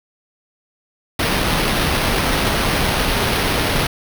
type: noise with sample-and-hold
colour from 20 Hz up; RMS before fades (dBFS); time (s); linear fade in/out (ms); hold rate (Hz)
pink; -18; 1.19-3.87; 5; 7350
effects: none